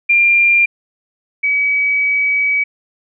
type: tone pair in turn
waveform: sine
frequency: 2390 / 2276 Hz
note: D7 / C#7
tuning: +30 / +45 cents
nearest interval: minor second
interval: 85 cents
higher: first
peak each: -8 / -12 dBFS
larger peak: first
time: 0.09-0.66 / 1.43-2.64 s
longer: second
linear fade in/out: 10 ms
effects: none